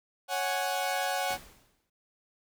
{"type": "chord", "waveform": "sawtooth", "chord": "C# suspended fourth", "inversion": "none", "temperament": "equal", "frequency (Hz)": [554.4, 740, 830.6], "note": ["C#5", "F#5", "G#5"], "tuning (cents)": [0, 0, 0], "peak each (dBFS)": [-31, -27, -31], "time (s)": [0.28, 1.38], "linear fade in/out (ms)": 50}
{"type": "noise with exponential decay", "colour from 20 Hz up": "pink", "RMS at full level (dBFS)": -42, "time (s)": [1.3, 1.9], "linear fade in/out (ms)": 5, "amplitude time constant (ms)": 130}
{"effects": []}